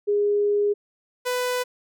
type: tone pair in turn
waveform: sine / sawtooth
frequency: 411.1 / 497.8 Hz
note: G#4 / B4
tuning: -18 / +14 cents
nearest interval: minor third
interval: 332 cents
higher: second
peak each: -18 / -19 dBFS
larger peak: first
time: 0.07-0.74 / 1.25-1.64 s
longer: first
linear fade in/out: 20 ms
effects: none